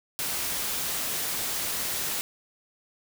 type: noise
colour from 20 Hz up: white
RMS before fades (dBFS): -30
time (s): 0.19-2.21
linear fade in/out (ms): 0
effects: none